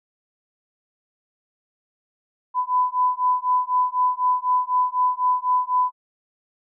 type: beating tone pair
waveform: sine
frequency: 999 / 1003 Hz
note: B5 / B5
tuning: +20 / +26 cents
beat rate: 4 Hz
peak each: -21 / -21 dBFS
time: 2.54-5.92 s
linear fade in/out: 50 ms
effects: none